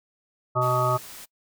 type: harmonic tone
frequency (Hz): 125.3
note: B2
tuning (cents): +25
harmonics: 1 / 3 / 5 / 7 / 9 / 10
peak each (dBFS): -26 / -31 / -26 / -30 / -28 / -25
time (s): 0.55-0.98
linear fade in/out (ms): 20
type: noise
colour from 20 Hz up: white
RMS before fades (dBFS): -42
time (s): 0.61-1.26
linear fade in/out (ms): 20
effects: noise-tail reverb RT60 0.1 s tail -23 dB re dry